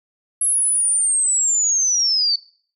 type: linear sweep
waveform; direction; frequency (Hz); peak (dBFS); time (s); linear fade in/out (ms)
sine; down; 10940 to 4470; -15; 0.41-2.36; 5
effects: noise-tail reverb RT60 0.5 s tail -22 dB re dry